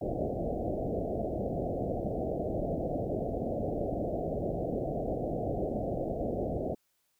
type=low-pass noise; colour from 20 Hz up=white; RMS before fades=-33 dBFS; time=0.01-6.75 s; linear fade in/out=10 ms; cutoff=720 Hz; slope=96 dB/octave; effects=white hiss -75 dBFS RMS until 7.19 s